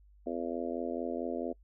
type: harmonic tone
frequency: 84.5 Hz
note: E2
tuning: 43 cents sharp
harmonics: 3 / 4 / 5 / 6 / 7 / 8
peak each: -38 / -39 / -40 / -41 / -41 / -42 dBFS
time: 0.26-1.53 s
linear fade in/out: 10 ms
effects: noise-tail reverb RT60 0.1 s tail -25 dB re dry + added 50 Hz sine -57 dBFS peak until 1.63 s